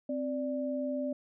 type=tone pair together; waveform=sine; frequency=261.6 / 587.3 Hz; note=C4 / D5; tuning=0 / 0 cents; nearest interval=octave + major second; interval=1400 cents; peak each=-33 / -34 dBFS; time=0.09-1.13 s; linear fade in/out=5 ms; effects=none